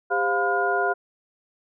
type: tone cluster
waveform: sine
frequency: 400.5 / 519 / 703 / 1008 / 1427 Hz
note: G4 / C5 / F5 / B5 / F6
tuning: +37 / -14 / +11 / +35 / +37 cents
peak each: -26 / -32 / -24 / -30 / -25 dBFS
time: 0.1-0.94 s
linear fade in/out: 20 ms
effects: none